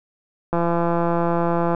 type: click train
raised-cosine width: 1 ms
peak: -8 dBFS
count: 208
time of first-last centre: 0.53-1.748 s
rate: 170 Hz
effects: none